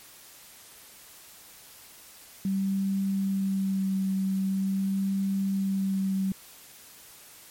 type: tone with vibrato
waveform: sine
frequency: 193.4 Hz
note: G3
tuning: 23 cents flat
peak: -24 dBFS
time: 2.45-6.32 s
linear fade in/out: 2 ms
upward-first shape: sine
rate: 0.44 Hz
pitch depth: 15 cents each way
effects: white hiss -50 dBFS RMS until 7.5 s + MP3 64 kbps